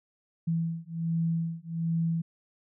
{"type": "beating tone pair", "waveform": "sine", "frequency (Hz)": [164.81, 166.11], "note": ["E3", "E3"], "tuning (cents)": [0, 14], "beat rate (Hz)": 1.3, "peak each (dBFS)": -30, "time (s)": [0.47, 2.22], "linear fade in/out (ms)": 10, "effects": []}